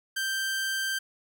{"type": "tone", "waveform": "sawtooth", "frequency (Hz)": 1568, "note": "G6", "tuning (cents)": 0, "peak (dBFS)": -24, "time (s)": [0.16, 0.99], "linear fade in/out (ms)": 10, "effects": []}